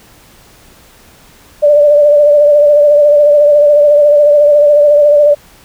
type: tone with vibrato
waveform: sine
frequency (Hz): 587.3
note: D5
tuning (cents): 0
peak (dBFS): -3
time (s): 1.62-5.35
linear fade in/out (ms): 20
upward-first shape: triangle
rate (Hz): 14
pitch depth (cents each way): 43
effects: pink hiss -42 dBFS RMS until 5.64 s